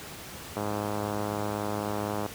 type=click train; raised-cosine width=1 ms; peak=-17 dBFS; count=177; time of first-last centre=0.57-2.262 s; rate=104 Hz; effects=pink hiss -42 dBFS RMS until 2.34 s + high-pass 60 Hz 12 dB/octave